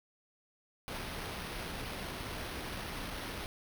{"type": "noise with sample-and-hold", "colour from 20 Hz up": "pink", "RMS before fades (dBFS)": -41, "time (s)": [0.88, 3.46], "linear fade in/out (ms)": 0, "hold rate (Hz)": 7350, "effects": []}